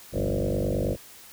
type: tone with frequency modulation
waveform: sine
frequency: 207.7 Hz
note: G#3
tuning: in tune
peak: -23 dBFS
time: 0.12-0.97 s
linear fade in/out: 50 ms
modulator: 49.4 Hz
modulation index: 7.7
effects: white hiss -48 dBFS RMS until 1.32 s